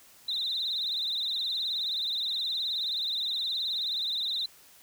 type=tone with vibrato; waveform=sine; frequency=3828 Hz; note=A#7; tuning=45 cents sharp; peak=-28 dBFS; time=0.28-4.46 s; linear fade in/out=5 ms; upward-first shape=triangle; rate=19 Hz; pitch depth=140 cents each way; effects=white hiss -56 dBFS RMS until 4.82 s